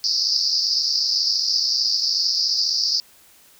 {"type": "band-pass noise", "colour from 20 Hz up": "white", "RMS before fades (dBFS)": -21, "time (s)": [0.04, 3], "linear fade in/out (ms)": 0, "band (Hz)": [4600, 5300], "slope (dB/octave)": 96, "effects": ["white hiss -52 dBFS RMS until 3.59 s"]}